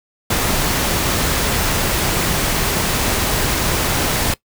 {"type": "noise", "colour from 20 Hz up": "pink", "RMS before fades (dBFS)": -18, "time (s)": [0.3, 4.34], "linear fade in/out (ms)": 5, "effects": ["noise-tail reverb RT60 0.1 s tail -20 dB re dry"]}